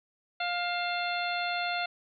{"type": "harmonic tone with a mistuned harmonic", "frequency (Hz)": 704, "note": "F5", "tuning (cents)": 14, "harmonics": [1, 2, 3, 4, 5, 6], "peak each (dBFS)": [-32, -35, -37, -38, -39, -40], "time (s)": [0.4, 1.86], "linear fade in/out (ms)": 5, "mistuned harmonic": 4, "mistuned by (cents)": -69, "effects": []}